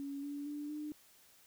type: tone with pitch steps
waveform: sine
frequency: 280 / 286.7 / 293.6 / 300.6 Hz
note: C#4 / D4 / D4 / D4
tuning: +18 / -42 / 0 / +40 cents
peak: -39 dBFS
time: 0-0.92 s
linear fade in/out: 0 ms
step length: 230 ms
effects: white hiss -64 dBFS RMS until 1.46 s